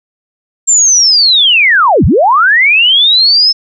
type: linear two-way sweep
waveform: sine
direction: down then up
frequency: 7459 to 55.6 to 5290 Hz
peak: -4 dBFS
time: 0.67-3.53 s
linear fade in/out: 20 ms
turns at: 2.05 s
effects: none